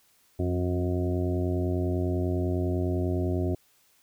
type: harmonic tone with a mistuned harmonic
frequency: 90 Hz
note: F#2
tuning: 47 cents flat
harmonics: 1 / 2 / 3 / 4 / 5 / 6 / 7 / 8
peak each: -27 / -35 / -32 / -31 / -43 / -45 / -37 / -45 dBFS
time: 0.39-3.55 s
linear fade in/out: 5 ms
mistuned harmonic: 2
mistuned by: -36 cents
effects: white hiss -64 dBFS RMS until 4.02 s